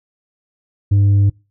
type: tone with tanh clipping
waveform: triangle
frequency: 100.3 Hz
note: G2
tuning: 40 cents sharp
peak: -10 dBFS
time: 0.91-1.3 s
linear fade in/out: 10 ms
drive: 8 dB
effects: noise-tail reverb RT60 0.3 s tail -25 dB re dry